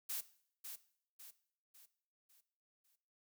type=noise with echo; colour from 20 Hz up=blue; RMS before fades=-41 dBFS; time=0.09-0.21 s; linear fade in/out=10 ms; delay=550 ms; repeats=5; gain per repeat=-7 dB; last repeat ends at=2.96 s; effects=noise-tail reverb RT60 0.6 s tail -17 dB re dry

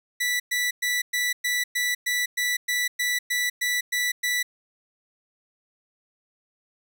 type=tone bursts; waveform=sawtooth; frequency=1967 Hz; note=B6; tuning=7 cents flat; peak=-19 dBFS; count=14; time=0.2-4.43 s; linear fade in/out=10 ms; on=200 ms; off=110 ms; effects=none

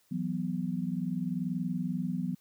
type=chord; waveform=sine; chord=E suspended second; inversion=none; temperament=just; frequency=164.81 / 185.42 / 247.2 Hz; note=E3 / F#3 / B3; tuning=0 / +4 / +2 cents; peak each=-35 / -33 / -35 dBFS; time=0.11-2.35 s; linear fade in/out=10 ms; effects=white hiss -68 dBFS RMS until 2.4 s

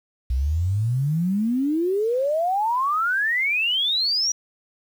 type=exponential sweep; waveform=sine; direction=up; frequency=60.3 to 5880 Hz; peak=-19 dBFS; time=0.3-4.32 s; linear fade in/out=5 ms; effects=8-bit

